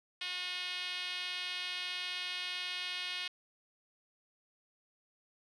5% pulse tone with band-pass filter, 361.5 Hz, F#4, 40 cents flat, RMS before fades -39 dBFS, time 0.21-3.28 s, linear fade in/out 5 ms, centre 3200 Hz, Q 1.6, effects resampled to 24000 Hz + 10-bit

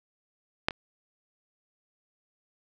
clicks, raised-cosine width 0.3 ms, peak -7 / -21 dBFS, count 2, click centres 0.685 / 0.708 s, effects none

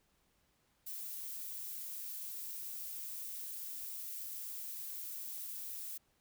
violet noise, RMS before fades -44 dBFS, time 0.86-5.98 s, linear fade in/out 10 ms, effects pink hiss -75 dBFS RMS until 6.2 s

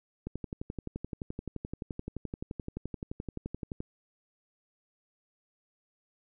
click train, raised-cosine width 3 ms, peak -23 dBFS, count 42, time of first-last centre 0.27-3.804 s, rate 11.6 Hz, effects none

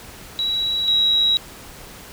sine tone pair in turn, 3892 / 3863 Hz, B7 / B7, -26 / -39 cents, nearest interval unison, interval 13 cents, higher first, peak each -19 / -14 dBFS, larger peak second, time 0.39-0.88 / 0.88-1.37 s, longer neither, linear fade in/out 0 ms, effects pink hiss -40 dBFS RMS until 2.12 s

